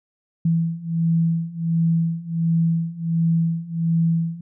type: beating tone pair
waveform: sine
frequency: 164.81 / 166.21 Hz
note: E3 / E3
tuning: 0 / +15 cents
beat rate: 1.4 Hz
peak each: -22 / -20 dBFS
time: 0.45-4.41 s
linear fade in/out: 5 ms
effects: none